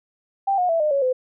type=tone with pitch steps; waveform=sine; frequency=787 / 721.7 / 661.8 / 606.9 / 556.5 / 510.3 Hz; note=G5 / F#5 / E5 / D#5 / C#5 / C5; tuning=+7 / -43 / +7 / -43 / +7 / -43 cents; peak=-17 dBFS; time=0.47-1.13 s; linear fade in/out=10 ms; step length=110 ms; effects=none